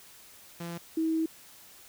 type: tone pair in turn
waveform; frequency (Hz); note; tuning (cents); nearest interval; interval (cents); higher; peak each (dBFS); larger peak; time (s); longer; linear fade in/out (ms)
sawtooth / sine; 170.4 / 321.7; F3 / E4; -42 / -42; major seventh; 1100; second; -32 / -25; second; 0.6-0.78 / 0.97-1.26; second; 5
effects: white hiss -53 dBFS RMS until 1.88 s